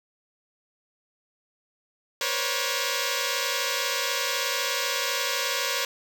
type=tone cluster; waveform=5% pulse; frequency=481.1 / 532 / 564 Hz; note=B4 / C5 / C#5; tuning=-45 / +29 / +30 cents; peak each=-18 dBFS; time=2.21-5.85 s; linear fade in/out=2 ms; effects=none